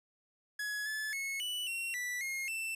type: tone with pitch steps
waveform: 45% pulse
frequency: 1685 / 1729 / 2187 / 2965 / 2733 / 1968 / 2143 / 2668 Hz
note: G#6 / A6 / C#7 / F#7 / F7 / B6 / C7 / E7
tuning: +25 / -31 / -24 / +3 / -38 / -7 / +41 / +20 cents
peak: -35 dBFS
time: 0.59-2.75 s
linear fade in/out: 5 ms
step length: 270 ms
effects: resampled to 32000 Hz